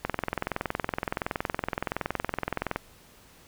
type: click train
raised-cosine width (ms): 0.5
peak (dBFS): -12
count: 59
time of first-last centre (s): 0.05-2.76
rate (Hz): 21.4
effects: pink hiss -55 dBFS RMS until 3.47 s